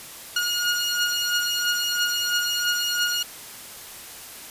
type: beating tone pair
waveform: 15% pulse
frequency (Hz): 1434 / 1437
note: F6 / F6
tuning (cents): +45 / +49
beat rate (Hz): 3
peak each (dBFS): -17 / -20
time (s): 0.36-3.23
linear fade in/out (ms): 5
effects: white hiss -40 dBFS RMS until 4.5 s + resampled to 32000 Hz